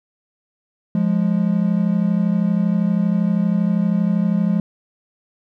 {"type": "tone pair together", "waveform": "triangle", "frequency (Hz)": [175.07, 207.7], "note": ["F3", "G#3"], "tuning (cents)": [5, 0], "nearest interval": "minor third", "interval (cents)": 295, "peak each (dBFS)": -16, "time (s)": [0.95, 4.6], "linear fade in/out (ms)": 2, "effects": []}